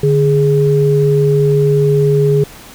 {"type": "tone pair together", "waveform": "sine", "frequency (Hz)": [146.83, 415.3], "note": ["D3", "G#4"], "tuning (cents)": [0, 0], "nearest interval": "octave + tritone", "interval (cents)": 1800, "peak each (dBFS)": -11, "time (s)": [0.03, 2.44], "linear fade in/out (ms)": 5, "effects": ["pink hiss -36 dBFS RMS until 2.74 s"]}